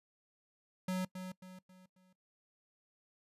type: tone with echo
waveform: square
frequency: 185 Hz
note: F#3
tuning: in tune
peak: -34 dBFS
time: 0.88-1.05 s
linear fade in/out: 5 ms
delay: 270 ms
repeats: 4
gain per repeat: -8 dB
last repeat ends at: 2.13 s
effects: noise-tail reverb RT60 0.1 s tail -21 dB re dry + resampled to 32000 Hz